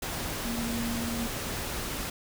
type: tone in noise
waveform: sine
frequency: 233.1 Hz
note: A#3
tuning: in tune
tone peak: -31 dBFS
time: 0.45-1.27 s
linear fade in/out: 5 ms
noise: pink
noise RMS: -34 dBFS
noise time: 0.02-2.1 s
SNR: 0 dB
effects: none